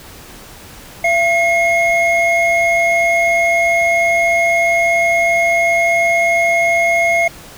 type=tone pair together; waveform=triangle; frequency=678 / 2157 Hz; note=E5 / C#7; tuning=+49 / -48 cents; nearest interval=octave + minor sixth; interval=2003 cents; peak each=-12 dBFS; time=1.04-7.28 s; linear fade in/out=5 ms; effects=pink hiss -37 dBFS RMS until 7.57 s